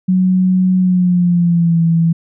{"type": "tone with pitch glide", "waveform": "sine", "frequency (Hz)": [185, 165.77], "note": ["F#3", "E3"], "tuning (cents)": [0, 10], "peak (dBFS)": -9, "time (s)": [0.08, 2.13], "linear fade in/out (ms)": 10, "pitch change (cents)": -190, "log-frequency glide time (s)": [0.78, 1.82], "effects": []}